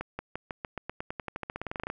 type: accelerating click train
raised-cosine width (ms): 0.5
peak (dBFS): -19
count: 23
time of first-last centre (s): 0.01-1.901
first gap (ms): 180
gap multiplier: 0.92
effects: none